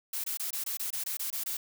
blue noise bursts, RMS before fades -34 dBFS, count 11, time 0.13-1.57 s, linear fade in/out 5 ms, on 110 ms, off 23 ms, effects none

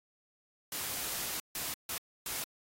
white noise bursts at uneven times, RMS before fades -37 dBFS, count 4, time 0.72-1.4 / 1.55-1.74 / 1.89-1.98 / 2.26-2.44 s, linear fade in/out 2 ms, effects AAC 48 kbps

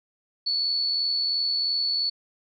sine tone with amplitude modulation, 4435 Hz, C#8, in tune, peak -21 dBFS, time 0.46-2.1 s, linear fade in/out 10 ms, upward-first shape sine, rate 82.9 Hz, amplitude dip 30%, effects none

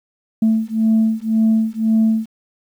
sine beating tone pair, 220.6 / 222.5 Hz, A3 / A3, +5 / +20 cents, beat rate 1.9 Hz, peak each -15 dBFS, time 0.42-2.26 s, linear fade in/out 5 ms, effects tanh soft clip ceiling -8 dBFS + 8-bit

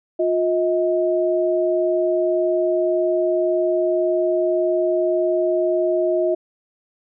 sine tone pair together, 355.8 / 634 Hz, F4 / D#5, +32 / +32 cents, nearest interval minor seventh, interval 1000 cents, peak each -19 dBFS, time 0.19-6.35 s, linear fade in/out 10 ms, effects none

